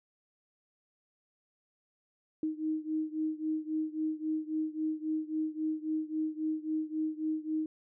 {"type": "beating tone pair", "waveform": "sine", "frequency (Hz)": [311.1, 314.8], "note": ["D#4", "D#4"], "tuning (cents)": [0, 20], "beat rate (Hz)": 3.7, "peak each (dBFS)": [-33, -35], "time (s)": [2.43, 7.66], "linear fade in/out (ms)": 2, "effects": []}